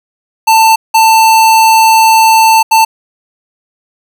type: tone bursts at uneven times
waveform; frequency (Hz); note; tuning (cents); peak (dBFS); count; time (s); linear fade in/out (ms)
square; 890; A5; +20; -4; 3; 0.47-0.76 / 0.94-2.63 / 2.71-2.85; 10
effects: none